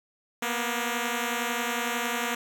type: beating tone pair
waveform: 5% pulse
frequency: 235.9 / 246.9 Hz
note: A#3 / B3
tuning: +21 / 0 cents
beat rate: 11 Hz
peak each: -17 / -21 dBFS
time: 0.42-2.35 s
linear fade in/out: 5 ms
effects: none